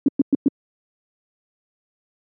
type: tone bursts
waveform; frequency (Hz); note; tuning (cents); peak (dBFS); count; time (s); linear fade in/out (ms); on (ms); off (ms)
sine; 277.2; C#4; 0; -11; 4; 0.06-0.482; 2; 23; 110
effects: high-pass 150 Hz 12 dB/octave